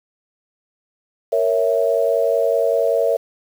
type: chord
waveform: sine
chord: A# diminished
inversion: none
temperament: equal with one note detuned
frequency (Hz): 463.7 / 554.4 / 659.3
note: A#4 / C#5 / E5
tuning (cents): -9 / 0 / 0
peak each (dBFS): -19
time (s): 1.32-3.17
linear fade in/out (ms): 10
effects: 7-bit